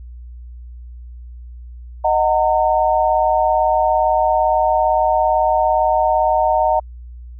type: chord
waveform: sine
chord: D# minor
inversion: none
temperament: equal with one note detuned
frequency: 622.3 / 740 / 913.7 Hz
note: D#5 / F#5 / A#5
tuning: 0 / 0 / -35 cents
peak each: -17 dBFS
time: 2.04-6.8 s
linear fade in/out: 10 ms
effects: added 60 Hz sine -32 dBFS peak until 7.39 s